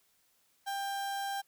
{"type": "tone", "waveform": "35% pulse", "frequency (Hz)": 793, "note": "G5", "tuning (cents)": 20, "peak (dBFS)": -32, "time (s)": [0.66, 1.42], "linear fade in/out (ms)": 20, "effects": ["white hiss -71 dBFS RMS until 1.47 s"]}